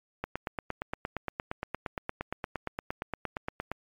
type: click train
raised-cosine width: 0.5 ms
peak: -17 dBFS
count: 31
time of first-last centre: 0.24-3.716 s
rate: 8.63 Hz
effects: MP3 96 kbps